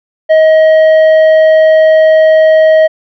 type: tone with tanh clipping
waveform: sine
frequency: 632 Hz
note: D#5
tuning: 27 cents sharp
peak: -4 dBFS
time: 0.29-2.88 s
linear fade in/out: 20 ms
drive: 7 dB
effects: none